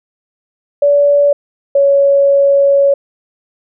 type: tone pair in turn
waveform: sine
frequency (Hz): 574 / 558.9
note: D5 / C#5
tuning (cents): -40 / +14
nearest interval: unison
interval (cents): 46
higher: first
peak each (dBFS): -6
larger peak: neither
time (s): 0.82-1.33 / 1.75-2.94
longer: second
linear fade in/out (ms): 5
effects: none